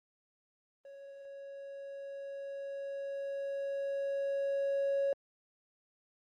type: tone with level ramp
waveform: triangle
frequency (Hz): 554.4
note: C#5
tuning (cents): 0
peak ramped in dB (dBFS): -45 to -25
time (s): 0.85-5.13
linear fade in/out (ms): 2
effects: tanh soft clip ceiling -24 dBFS + Opus 24 kbps